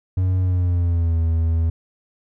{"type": "tone with pitch glide", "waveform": "triangle", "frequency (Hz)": [92.5, 81.93], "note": ["F#2", "E2"], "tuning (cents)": [0, -10], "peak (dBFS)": -14, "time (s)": [0.17, 1.7], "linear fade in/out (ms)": 5, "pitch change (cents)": -210, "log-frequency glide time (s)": [0.41, 1.18], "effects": []}